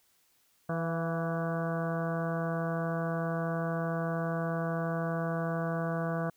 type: harmonic tone with a mistuned harmonic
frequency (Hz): 164.81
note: E3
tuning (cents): 0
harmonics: 1 / 2 / 3 / 4 / 5 / 6 / 7 / 8 / 9 / 10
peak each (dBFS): -32 / -41 / -38 / -36 / -47 / -47 / -41 / -50 / -42 / -51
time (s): 0.69-6.3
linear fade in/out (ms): 5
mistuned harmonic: 4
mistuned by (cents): +30
effects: white hiss -69 dBFS RMS until 6.36 s